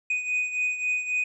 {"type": "beating tone pair", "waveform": "triangle", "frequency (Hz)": [2489, 2492.7], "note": ["D#7", "D#7"], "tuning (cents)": [0, 3], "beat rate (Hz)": 3.7, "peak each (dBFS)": [-24, -30], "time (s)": [0.1, 1.24], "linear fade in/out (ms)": 5, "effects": ["resampled to 22050 Hz"]}